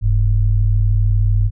sine tone pair together, 43.43 / 103.3 Hz, F1 / G#2, -9 / -9 cents, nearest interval octave + minor third, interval 1500 cents, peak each -14 dBFS, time 0.01-1.51 s, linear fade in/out 50 ms, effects none

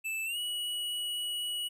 square tone with pitch glide, 2637 to 2926 Hz, E7 to F#7, 0 to -20 cents, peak -33 dBFS, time 0.04-1.69 s, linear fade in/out 20 ms, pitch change +180 cents, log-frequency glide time 0.25-0.38 s, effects none

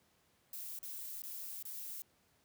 violet noise with dropouts, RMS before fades -45 dBFS, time 0.53-2.02 s, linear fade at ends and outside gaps 1 ms, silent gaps 0.789-0.829 / 1.22-1.236 / 1.627-1.652 s, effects pink hiss -72 dBFS RMS until 2.44 s + high-pass 80 Hz 12 dB/octave

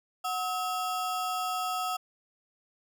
square ring-modulated tone, 1010 Hz, B5, 39 cents sharp, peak -27 dBFS, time 0.24-1.97 s, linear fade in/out 10 ms, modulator 274 Hz, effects none

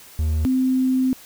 triangle / sine tone pair in turn, 77.9 / 258.9 Hz, D#2 / C4, +3 / -18 cents, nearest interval octave + major sixth, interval 2079 cents, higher second, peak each -16 dBFS, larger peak neither, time 0.19-0.45 / 0.45-1.13 s, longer second, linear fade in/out 0 ms, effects white hiss -45 dBFS RMS until 1.25 s

